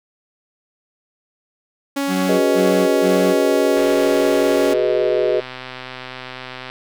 sawtooth tone, 278.7 Hz, C#4, 9 cents sharp, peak -15 dBFS, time 1.96-4.74 s, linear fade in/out 10 ms
40% pulse tone bursts, 187 Hz, F#3, 19 cents sharp, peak -19 dBFS, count 3, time 2.07-3.35 s, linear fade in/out 50 ms, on 340 ms, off 130 ms
sine chord, G# minor seventh, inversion third, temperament equal, 370 / 415.3 / 493.9 / 622.3 Hz, F#4 / G#4 / B4 / D#5, 0 / 0 / 0 / 0 cents, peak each -20 dBFS, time 2.28-5.41 s, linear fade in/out 20 ms
click train, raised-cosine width 0.3 ms, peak -15 dBFS, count 376, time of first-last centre 3.77-6.7 s, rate 128 Hz
effects none

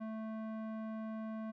square tone with low-pass filter, 220 Hz, A3, in tune, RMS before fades -42 dBFS, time 0-1.52 s, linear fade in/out 20 ms, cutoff 1200 Hz, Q 1, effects none

